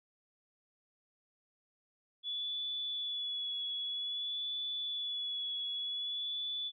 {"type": "tone with vibrato", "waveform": "sine", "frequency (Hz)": 3419, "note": "G#7", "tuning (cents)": 50, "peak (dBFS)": -35, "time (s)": [2.23, 6.72], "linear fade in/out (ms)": 50, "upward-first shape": "sine", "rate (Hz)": 0.52, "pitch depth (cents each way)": 24, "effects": []}